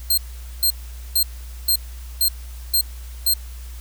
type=tone bursts; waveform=10% pulse; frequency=4186 Hz; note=C8; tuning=in tune; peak=-8 dBFS; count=7; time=0.1-3.339 s; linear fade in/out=5 ms; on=77 ms; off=450 ms; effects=added 60 Hz sine -32 dBFS peak until 3.8 s + white hiss -46 dBFS RMS until 3.8 s